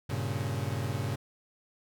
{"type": "chord", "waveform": "40% pulse", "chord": "G diminished", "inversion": "none", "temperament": "equal", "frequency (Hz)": [98, 116.54, 138.59], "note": ["G2", "Bb2", "Db3"], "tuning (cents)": [0, 0, 0], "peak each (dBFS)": -34, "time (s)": [0.09, 1.16], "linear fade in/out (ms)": 10, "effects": []}